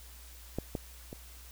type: clicks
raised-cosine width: 2 ms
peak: -19 / -20 / -28 dBFS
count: 3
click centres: 0.586 / 0.752 / 1.129 s
effects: added 60 Hz sine -50 dBFS peak until 1.51 s + white hiss -54 dBFS RMS until 1.51 s